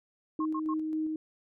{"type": "tone with tremolo", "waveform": "sine", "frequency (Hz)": 313, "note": "D#4", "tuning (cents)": 10, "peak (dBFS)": -28, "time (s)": [0.39, 1.16], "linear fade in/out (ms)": 2, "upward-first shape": "square", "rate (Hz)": 3.7, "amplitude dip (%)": 25}
{"type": "tone bursts", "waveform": "sine", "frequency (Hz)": 1075, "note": "C6", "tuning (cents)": 47, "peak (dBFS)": -33, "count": 3, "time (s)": [0.4, 0.74], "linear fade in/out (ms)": 5, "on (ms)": 54, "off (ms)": 89}
{"effects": []}